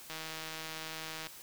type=click train; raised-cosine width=0.2 ms; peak=-24 dBFS; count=187; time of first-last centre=0.1-1.27 s; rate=159 Hz; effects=white hiss -51 dBFS RMS until 1.42 s